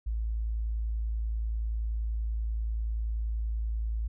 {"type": "tone", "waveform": "sine", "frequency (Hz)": 55.2, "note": "A1", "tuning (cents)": 6, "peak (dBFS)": -28, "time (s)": [0.06, 4.08], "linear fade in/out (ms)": 10, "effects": []}